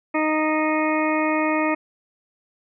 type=harmonic tone; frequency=310 Hz; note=D#4; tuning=6 cents flat; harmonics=1 / 2 / 3 / 4 / 6 / 7 / 8; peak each=-22 / -25 / -27 / -28 / -30 / -30 / -31 dBFS; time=0.14-1.75 s; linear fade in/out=10 ms; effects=none